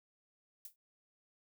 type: noise with exponential decay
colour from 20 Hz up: violet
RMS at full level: -44 dBFS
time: 0.65-0.76 s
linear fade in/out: 2 ms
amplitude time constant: 22 ms
effects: none